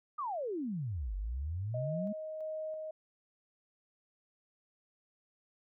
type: exponential two-way sweep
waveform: sine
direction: down then up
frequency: 1260 to 46.25 to 217.2 Hz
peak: -34 dBFS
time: 0.18-2.13 s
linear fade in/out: 10 ms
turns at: 1.15 s
type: tone with tremolo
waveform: sine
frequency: 626 Hz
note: D#5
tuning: 10 cents sharp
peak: -36 dBFS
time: 1.74-2.91 s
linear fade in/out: 5 ms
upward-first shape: square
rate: 1.5 Hz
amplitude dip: 25%
effects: none